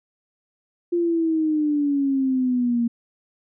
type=exponential sweep; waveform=sine; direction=down; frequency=349.2 to 232.5 Hz; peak=-18 dBFS; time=0.92-2.88 s; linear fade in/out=10 ms; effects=none